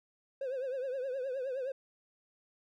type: tone with vibrato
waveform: triangle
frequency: 523.3 Hz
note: C5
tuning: in tune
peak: -31 dBFS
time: 0.41-1.72 s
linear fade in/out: 5 ms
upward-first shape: triangle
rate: 9.6 Hz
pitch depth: 120 cents each way
effects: tanh soft clip ceiling -28 dBFS

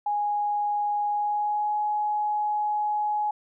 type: tone with pitch glide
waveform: sine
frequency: 828 to 840 Hz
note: G#5 to G#5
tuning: -5 to +19 cents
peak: -23 dBFS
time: 0.06-3.31 s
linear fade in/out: 5 ms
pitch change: +24 cents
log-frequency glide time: 1.09-1.76 s
effects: none

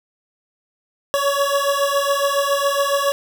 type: beating tone pair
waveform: 25% pulse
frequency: 558 / 565.2 Hz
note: C#5 / C#5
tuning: +11 / +34 cents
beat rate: 7.2 Hz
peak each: -16 dBFS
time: 1.14-3.12 s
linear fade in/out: 0 ms
effects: 8-bit

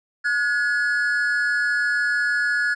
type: tone pair together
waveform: triangle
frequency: 1448.8 / 1695 Hz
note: F#6 / G#6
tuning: -37 / +35 cents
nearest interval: minor third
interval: 272 cents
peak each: -20 dBFS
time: 0.24-2.75 s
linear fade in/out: 20 ms
effects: resampled to 24000 Hz

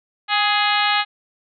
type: harmonic tone with a mistuned harmonic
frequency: 417.6 Hz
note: G#4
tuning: 10 cents sharp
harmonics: 2 / 3 / 4 / 5 / 6 / 7 / 8 / 9 / 10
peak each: -21 / -23 / -24 / -25 / -26 / -26 / -27 / -28 / -28 dBFS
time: 0.28-1.05 s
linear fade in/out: 50 ms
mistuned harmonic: 2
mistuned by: -31 cents
effects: none

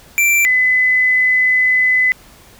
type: tone pair in turn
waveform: square / sine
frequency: 2349 / 2014 Hz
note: D7 / B6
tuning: 0 / +33 cents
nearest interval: minor third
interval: 267 cents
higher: first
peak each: -11 / -10 dBFS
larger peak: second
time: 0.18-0.45 / 0.45-2.12 s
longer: second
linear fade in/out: 0 ms
effects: pink hiss -44 dBFS RMS until 2.59 s

